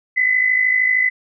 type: tone pair together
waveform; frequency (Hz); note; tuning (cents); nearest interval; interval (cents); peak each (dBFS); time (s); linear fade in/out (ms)
sine; 1971.9 / 2025; B6 / B6; -3 / +43; unison; 46; -21 / -14; 0.16-1.1; 20
effects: none